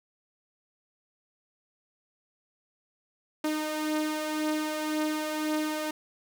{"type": "beating tone pair", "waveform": "sawtooth", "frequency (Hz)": [305.7, 307.6], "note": ["D#4", "D#4"], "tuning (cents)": [-30, -20], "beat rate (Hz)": 1.9, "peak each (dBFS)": [-31, -25], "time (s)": [3.44, 5.91], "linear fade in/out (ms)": 5, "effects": []}